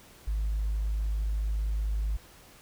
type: tone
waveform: sine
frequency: 52.4 Hz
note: G#1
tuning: 16 cents sharp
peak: -25 dBFS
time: 0.27-2.17 s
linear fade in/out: 10 ms
effects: tanh soft clip ceiling -23 dBFS + pink hiss -54 dBFS RMS until 2.61 s